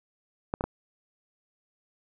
clicks, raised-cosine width 1 ms, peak -14 dBFS, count 3, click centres 0.539 / 0.609 / 0.64 s, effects none

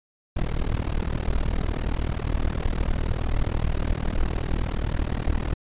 brown noise with amplitude modulation, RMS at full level -20 dBFS, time 0.36-5.54 s, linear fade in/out 10 ms, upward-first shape sine, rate 39.3 Hz, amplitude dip 100%, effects resampled to 8000 Hz

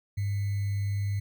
sine tone with sample-and-hold, 100.5 Hz, G2, 44 cents sharp, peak -26 dBFS, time 0.17-1.2 s, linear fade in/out 10 ms, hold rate 2100 Hz, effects none

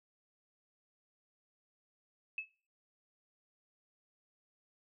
sine tone with exponential decay, 2600 Hz, E7, 24 cents flat, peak -32 dBFS, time 2.38-2.5 s, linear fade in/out 2 ms, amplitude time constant 26 ms, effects noise-tail reverb RT60 0.4 s tail -20 dB re dry

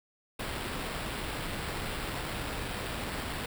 pink noise with sample-and-hold, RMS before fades -36 dBFS, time 0.39-3.46 s, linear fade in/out 5 ms, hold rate 6300 Hz, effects none

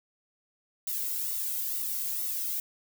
violet noise with flanger, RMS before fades -32 dBFS, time 0.87-2.6 s, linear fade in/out 2 ms, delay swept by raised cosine 1.2 to 1.74 ms, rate 2.2 Hz, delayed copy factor -0.75, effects none

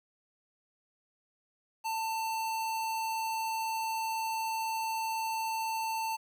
square tone, 893 Hz, A5, 25 cents sharp, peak -32 dBFS, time 1.84-6.17 s, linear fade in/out 20 ms, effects 11-bit

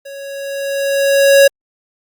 square tone with level ramp, 554.4 Hz, C#5, in tune, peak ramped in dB -30 to -4 dBFS, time 0.05-1.48 s, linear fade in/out 10 ms, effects Opus 48 kbps

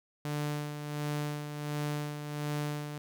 sawtooth tone with tremolo, 148 Hz, D3, 14 cents sharp, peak -27 dBFS, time 0.25-2.98 s, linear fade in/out 0 ms, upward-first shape sine, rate 1.4 Hz, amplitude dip 55%, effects none

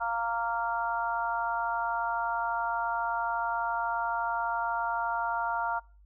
harmonic tone, 231.8 Hz, A#3, 10 cents flat, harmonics 3 / 4 / 5 / 6, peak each -34 / -31 / -39 / -33 dBFS, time 0-5.8 s, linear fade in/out 20 ms, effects noise-tail reverb RT60 0.4 s tail -25 dB re dry + added 50 Hz sine -54 dBFS peak until 6.05 s

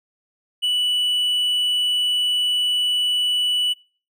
triangle tone, 2960 Hz, F#7, in tune, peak -16 dBFS, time 0.62-3.74 s, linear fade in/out 20 ms, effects noise-tail reverb RT60 0.4 s tail -24 dB re dry

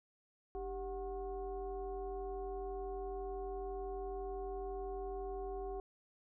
sine tone with frequency modulation, 392 Hz, G4, in tune, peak -39 dBFS, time 0.55-5.8 s, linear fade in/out 0 ms, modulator 346 Hz, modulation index 1, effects none

